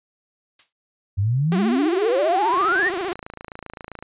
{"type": "noise with exponential decay", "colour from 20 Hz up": "blue", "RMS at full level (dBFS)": -37, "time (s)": [0.59, 0.73], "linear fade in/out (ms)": 5, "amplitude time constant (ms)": 30}
{"type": "exponential sweep", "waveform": "sine", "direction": "up", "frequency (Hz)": [92.5, 1941], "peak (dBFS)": -17, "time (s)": [1.17, 2.9], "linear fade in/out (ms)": 20}
{"type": "tone with vibrato", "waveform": "sawtooth", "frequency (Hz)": 368.4, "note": "F#4", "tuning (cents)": -7, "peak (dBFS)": -20, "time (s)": [1.52, 3.13], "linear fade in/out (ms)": 0, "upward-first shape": "triangle", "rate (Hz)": 15, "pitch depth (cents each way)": 190}
{"type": "click train", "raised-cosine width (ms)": 0.5, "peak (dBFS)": -20, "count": 42, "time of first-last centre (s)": [2.54, 4.026], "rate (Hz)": 27.6}
{"effects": ["resampled to 8000 Hz"]}